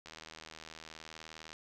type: click train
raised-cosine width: 0.2 ms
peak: -30 dBFS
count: 118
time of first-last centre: 0.06-1.53 s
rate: 79.6 Hz
effects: none